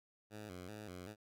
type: tone with vibrato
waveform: 10% pulse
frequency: 98 Hz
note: G2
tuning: in tune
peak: -39 dBFS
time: 0.3-1.16 s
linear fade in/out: 50 ms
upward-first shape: square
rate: 2.6 Hz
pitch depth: 140 cents each way
effects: none